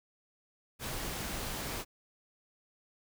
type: noise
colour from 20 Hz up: pink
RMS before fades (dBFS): -38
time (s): 0.79-1.85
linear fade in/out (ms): 50
effects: none